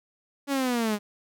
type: linear sweep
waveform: sawtooth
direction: down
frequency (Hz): 284.5 to 202.4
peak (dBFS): -20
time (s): 0.47-0.99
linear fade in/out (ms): 50
effects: none